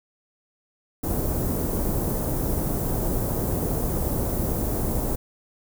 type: band-stop noise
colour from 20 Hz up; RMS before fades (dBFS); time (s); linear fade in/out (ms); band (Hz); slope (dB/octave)
pink; -25; 1.03-5.16; 10; 570 to 15000; 12
effects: none